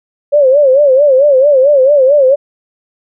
sine tone with vibrato, 552 Hz, C#5, 7 cents flat, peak -4 dBFS, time 0.32-2.36 s, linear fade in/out 20 ms, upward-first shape sine, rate 4.5 Hz, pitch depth 130 cents each way, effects none

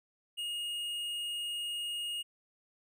sine tone with tanh clipping, 2860 Hz, F7, 41 cents sharp, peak -36 dBFS, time 0.37-2.23 s, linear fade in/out 20 ms, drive 10 dB, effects none

